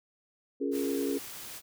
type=chord; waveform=sine; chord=Bb minor seventh; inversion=first; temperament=equal; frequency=277.2 / 349.2 / 415.3 / 466.2 Hz; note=Db4 / F4 / Ab4 / Bb4; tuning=0 / 0 / 0 / 0 cents; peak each=-31 / -37 / -33 / -37 dBFS; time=0.6-1.19 s; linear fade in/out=20 ms
type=noise; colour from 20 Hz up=white; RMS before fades=-43 dBFS; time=0.71-1.62 s; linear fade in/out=50 ms
effects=none